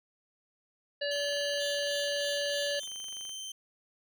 harmonic tone, 574 Hz, D5, 40 cents flat, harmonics 1 / 3 / 5 / 7 / 8, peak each -32 / -37 / -39 / -40 / -41 dBFS, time 1.01-2.8 s, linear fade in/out 10 ms
25% pulse tone, 3107 Hz, G7, 16 cents flat, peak -35 dBFS, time 1.11-3.52 s, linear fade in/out 5 ms
click train, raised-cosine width 0.3 ms, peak -37 dBFS, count 52, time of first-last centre 1.16-3.294 s, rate 23.9 Hz
sawtooth tone with tremolo, 3520 Hz, A7, in tune, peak -37 dBFS, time 1.59-2.87 s, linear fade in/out 20 ms, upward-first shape sine, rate 3.2 Hz, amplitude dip 80%
effects none

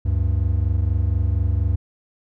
triangle tone pair together, 72.2 / 96.38 Hz, D2 / G2, -29 / -29 cents, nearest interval perfect fourth, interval 500 cents, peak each -18 dBFS, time 0.05-1.76 s, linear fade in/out 10 ms, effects none

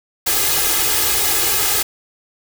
white noise with comb filter, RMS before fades -17 dBFS, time 0.26-1.83 s, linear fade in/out 10 ms, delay 2.4 ms, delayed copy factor +0.85, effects none

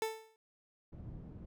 30% pulse tone with exponential decay, 442.3 Hz, A4, 9 cents sharp, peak -28 dBFS, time 0.02-0.36 s, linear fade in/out 1 ms, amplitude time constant 73 ms
white low-pass noise, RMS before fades -48 dBFS, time 0.92-1.46 s, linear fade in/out 10 ms, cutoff 150 Hz, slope 12 dB/octave
effects none

